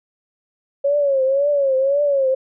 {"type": "tone with vibrato", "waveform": "sine", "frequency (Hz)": 553, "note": "C#5", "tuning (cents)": -4, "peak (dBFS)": -14, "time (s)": [0.84, 2.35], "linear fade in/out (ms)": 10, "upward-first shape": "triangle", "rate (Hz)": 1.9, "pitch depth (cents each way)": 110, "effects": []}